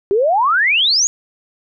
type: exponential sweep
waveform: sine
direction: up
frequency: 379 to 6870 Hz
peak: -11 dBFS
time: 0.11-1.07 s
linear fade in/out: 0 ms
effects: none